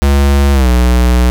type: tone with pitch glide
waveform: square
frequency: 70 to 61.29 Hz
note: C#2 to B1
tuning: +18 to -13 cents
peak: -7 dBFS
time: 0.02-1.3 s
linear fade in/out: 0 ms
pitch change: -231 cents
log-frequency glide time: 0.53-0.69 s
effects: none